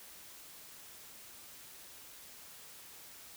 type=silence; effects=white hiss -53 dBFS RMS until 3.36 s